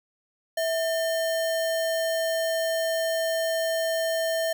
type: tone with sample-and-hold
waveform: sine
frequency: 653 Hz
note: E5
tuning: 17 cents flat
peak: -23 dBFS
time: 0.57-4.53 s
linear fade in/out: 5 ms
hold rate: 2450 Hz
effects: none